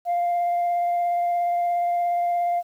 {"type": "tone with vibrato", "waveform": "sine", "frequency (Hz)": 698.5, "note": "F5", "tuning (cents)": 0, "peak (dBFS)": -18, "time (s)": [0.05, 2.63], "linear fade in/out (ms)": 50, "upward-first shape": "triangle", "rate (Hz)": 17, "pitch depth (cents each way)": 12, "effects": ["tanh soft clip ceiling -18 dBFS", "9-bit"]}